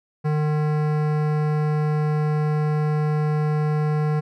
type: tone with hard clipping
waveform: sine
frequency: 151.6 Hz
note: D#3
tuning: 45 cents flat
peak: -21 dBFS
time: 0.24-4.21 s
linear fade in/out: 20 ms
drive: 17 dB
effects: none